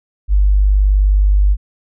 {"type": "tone", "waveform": "sine", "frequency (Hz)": 49.62, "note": "G1", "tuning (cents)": 22, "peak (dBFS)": -8, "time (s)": [0.28, 1.57], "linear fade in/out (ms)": 50, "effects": []}